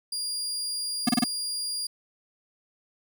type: tone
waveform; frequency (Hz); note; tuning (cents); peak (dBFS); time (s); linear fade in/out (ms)
30% pulse; 4820; D8; +44; -26; 0.12-1.87; 5
type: tone bursts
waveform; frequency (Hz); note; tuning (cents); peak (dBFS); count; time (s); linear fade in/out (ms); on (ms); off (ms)
square; 241; B3; -42; -19; 4; 1.07-1.241; 5; 21; 29
effects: none